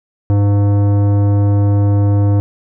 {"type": "tone with tanh clipping", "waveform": "sine", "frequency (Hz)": 101.4, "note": "G#2", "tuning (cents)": -41, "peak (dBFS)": -11, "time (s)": [0.3, 2.4], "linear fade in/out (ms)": 0, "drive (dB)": 15, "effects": []}